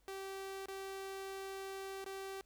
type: tone with dropouts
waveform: sawtooth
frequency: 387.5 Hz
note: G4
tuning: 20 cents flat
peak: -39 dBFS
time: 0.08-2.41 s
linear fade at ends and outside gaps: 1 ms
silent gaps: 0.658-0.684 / 2.043-2.062 s
effects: added 50 Hz sine -70 dBFS peak until 2.45 s + pink hiss -75 dBFS RMS until 2.45 s